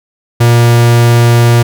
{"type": "tone", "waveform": "45% pulse", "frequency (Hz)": 118.5, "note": "A#2", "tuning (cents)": 29, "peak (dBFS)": -4, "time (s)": [0.4, 1.63], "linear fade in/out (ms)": 10, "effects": []}